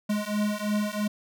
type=beating tone pair; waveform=square; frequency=207.7 / 210.7 Hz; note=G#3 / G#3; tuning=0 / +25 cents; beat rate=3 Hz; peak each=-29 dBFS; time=0.09-1.08 s; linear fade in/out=10 ms; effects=none